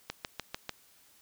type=click train; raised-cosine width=0.2 ms; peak=-17 dBFS; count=5; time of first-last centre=0.1-0.693 s; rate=6.74 Hz; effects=white hiss -62 dBFS RMS until 1.21 s